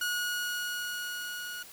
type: tone with level ramp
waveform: sawtooth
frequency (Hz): 1451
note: F#6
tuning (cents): -34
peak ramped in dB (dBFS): -25 to -34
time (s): 0.01-1.63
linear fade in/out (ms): 5
effects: white hiss -50 dBFS RMS until 1.72 s